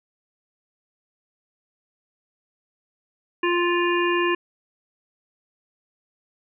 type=harmonic tone; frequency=349.2 Hz; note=F4; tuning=in tune; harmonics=1 / 3 / 5 / 7 / 8; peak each=-21 / -25 / -27 / -30 / -31 dBFS; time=3.43-4.35 s; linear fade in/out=5 ms; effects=none